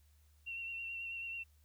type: tone with vibrato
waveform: sine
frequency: 2729 Hz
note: F7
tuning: 41 cents flat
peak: -40 dBFS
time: 0.46-1.44 s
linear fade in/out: 20 ms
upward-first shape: sine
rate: 9.2 Hz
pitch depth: 24 cents each way
effects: added 74 Hz sine -64 dBFS peak until 1.64 s + white hiss -75 dBFS RMS until 1.64 s

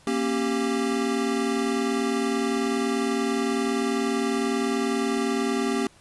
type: chord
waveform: square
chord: G diminished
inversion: first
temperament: equal with one note detuned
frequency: 233.1 / 273.1 / 392 Hz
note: Bb3 / Db4 / G4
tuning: 0 / -26 / 0 cents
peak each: -28 dBFS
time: 0.07-5.87 s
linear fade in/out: 2 ms
effects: pink hiss -55 dBFS RMS until 6 s + resampled to 24000 Hz

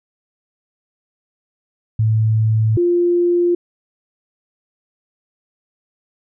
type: tone pair in turn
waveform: sine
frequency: 110 / 349.2 Hz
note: A2 / F4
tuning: 0 / 0 cents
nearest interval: octave + minor sixth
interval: 2000 cents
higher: second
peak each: -12 dBFS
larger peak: neither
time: 1.99-2.77 / 2.77-3.55 s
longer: neither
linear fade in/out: 5 ms
effects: none

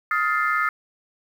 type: chord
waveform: sine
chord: F dominant seventh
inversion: third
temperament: equal with one note detuned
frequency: 1259.7 / 1396.9 / 1760 / 2093 Hz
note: Eb6 / F6 / A6 / C7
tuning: +21 / 0 / 0 / 0 cents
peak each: -22 / -25 / -26 / -27 dBFS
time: 0.11-0.69 s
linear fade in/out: 2 ms
effects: tanh soft clip ceiling -9 dBFS + 8-bit

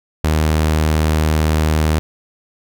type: tone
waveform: sawtooth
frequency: 77.78 Hz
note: D#2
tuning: in tune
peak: -9 dBFS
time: 0.24-1.99 s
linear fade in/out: 0 ms
effects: none

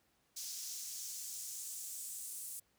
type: noise with high-pass filter sweep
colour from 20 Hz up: pink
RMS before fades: -45 dBFS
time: 0.36-2.6 s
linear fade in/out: 10 ms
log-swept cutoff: 5500 to 8800 Hz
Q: 2
effects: pink hiss -75 dBFS RMS until 2.78 s + high-pass 60 Hz 12 dB/octave

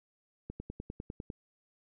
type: click train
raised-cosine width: 3 ms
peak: -27 dBFS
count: 9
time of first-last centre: 0.5-1.302 s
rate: 9.98 Hz
effects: none

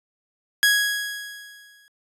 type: tone with exponential decay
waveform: sawtooth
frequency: 1661.2 Hz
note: G#6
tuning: in tune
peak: -10 dBFS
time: 0.63-1.88 s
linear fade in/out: 0 ms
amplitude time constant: 270 ms
effects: resampled to 32000 Hz

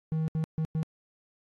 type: tone bursts at uneven times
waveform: triangle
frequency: 158.6 Hz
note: D#3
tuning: 33 cents sharp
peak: -24 dBFS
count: 4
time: 0.12-0.28 / 0.35-0.44 / 0.58-0.65 / 0.75-0.83 s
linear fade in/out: 0 ms
effects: AAC 32 kbps

